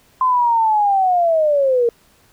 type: linear sweep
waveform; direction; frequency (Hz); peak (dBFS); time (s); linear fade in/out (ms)
sine; down; 1038 to 460.5; -12; 0.21-1.89; 2
effects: pink hiss -54 dBFS RMS until 2.32 s